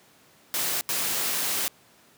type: noise bursts at uneven times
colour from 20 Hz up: white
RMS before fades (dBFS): -27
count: 2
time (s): 0.54-0.81 / 0.89-1.68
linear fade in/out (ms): 0
effects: pink hiss -57 dBFS RMS until 2.17 s + high-pass 150 Hz 12 dB/octave